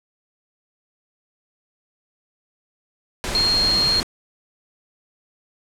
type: tone in noise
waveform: sine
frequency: 4232 Hz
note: C8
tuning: 19 cents sharp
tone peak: -16 dBFS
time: 3.35-4 s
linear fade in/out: 0 ms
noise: pink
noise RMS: -26 dBFS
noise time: 3.24-4.03 s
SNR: +7 dB
effects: low-pass 9000 Hz 12 dB/octave